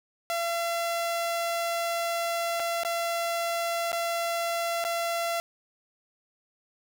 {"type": "tone with dropouts", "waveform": "sawtooth", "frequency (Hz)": 679, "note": "F5", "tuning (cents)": -49, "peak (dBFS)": -23, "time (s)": [0.3, 5.4], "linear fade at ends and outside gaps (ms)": 0, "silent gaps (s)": [[2.597, 2.601], [2.834, 2.849], [3.918, 3.929], [4.841, 4.849]], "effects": []}